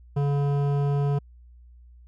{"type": "tone with hard clipping", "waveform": "sine", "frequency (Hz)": 142.3, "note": "C#3", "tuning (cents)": 46, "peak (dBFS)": -23, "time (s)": [0.16, 1.19], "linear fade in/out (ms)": 10, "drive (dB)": 13, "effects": ["added 60 Hz sine -47 dBFS peak until 2.07 s"]}